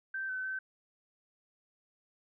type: tone with pitch steps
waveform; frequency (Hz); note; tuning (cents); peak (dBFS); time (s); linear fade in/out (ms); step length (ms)
sine; 1558 / 1520 / 1537; G6 / F#6 / G6; -11 / +46 / -35; -34; 0.14-0.59; 5; 150
effects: none